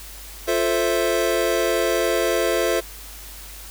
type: chord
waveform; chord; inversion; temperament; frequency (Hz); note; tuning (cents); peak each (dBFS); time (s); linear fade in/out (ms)
square; F major seventh; none; equal; 349.2 / 440 / 523.3 / 659.3; F4 / A4 / C5 / E5; 0 / 0 / 0 / 0; -25 / -25 / -25 / -25; 0.47-2.81; 20
effects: added 50 Hz sine -40 dBFS peak until 3.7 s + white hiss -40 dBFS RMS until 3.7 s